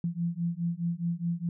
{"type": "beating tone pair", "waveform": "sine", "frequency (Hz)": [168.3, 173.1], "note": ["E3", "F3"], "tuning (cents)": [36, -15], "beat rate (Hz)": 4.8, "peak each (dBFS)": -31, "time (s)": [0.04, 1.49], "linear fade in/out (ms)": 2, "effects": []}